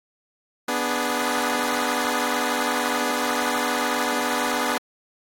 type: chord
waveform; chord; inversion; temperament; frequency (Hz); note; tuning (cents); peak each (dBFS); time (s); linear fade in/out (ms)
10% pulse; G# diminished; first; equal; 246.9 / 293.7 / 415.3; B3 / D4 / G#4; 0 / 0 / 0; -17 / -19 / -21; 0.68-4.78; 5
effects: AAC 48 kbps